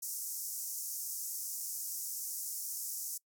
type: band-pass noise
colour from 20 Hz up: white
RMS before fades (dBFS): -40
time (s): 0.02-3.18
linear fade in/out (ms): 10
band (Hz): 5500 to 16000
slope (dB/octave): 48
effects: noise-tail reverb RT60 0.1 s tail -23 dB re dry